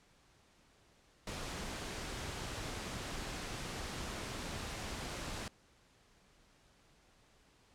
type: noise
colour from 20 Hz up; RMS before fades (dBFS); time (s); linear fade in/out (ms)
pink; -42; 1.27-5.48; 2
effects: pink hiss -67 dBFS RMS until 7.74 s + low-pass 8000 Hz 12 dB/octave